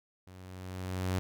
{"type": "tone with level ramp", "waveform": "sawtooth", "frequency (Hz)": 92.5, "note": "F#2", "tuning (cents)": 0, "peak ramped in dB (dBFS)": [-46, -24], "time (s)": [0.27, 1.19], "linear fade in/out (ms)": 0, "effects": []}